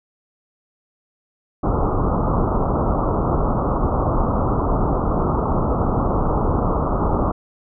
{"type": "low-pass noise", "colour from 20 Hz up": "pink", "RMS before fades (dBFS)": -19, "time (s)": [1.63, 7.32], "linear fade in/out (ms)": 10, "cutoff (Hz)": 1300, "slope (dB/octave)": 96, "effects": []}